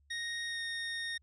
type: tone with pitch glide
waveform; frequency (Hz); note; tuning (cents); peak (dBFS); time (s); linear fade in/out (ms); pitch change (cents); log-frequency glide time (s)
25% pulse; 1864.7 to 1848.6; A#6 to A#6; 0 to -15; -32; 0.1-1.18; 10; -15; 0.46-0.61
effects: added 71 Hz sine -65 dBFS peak until 1.22 s + resampled to 22050 Hz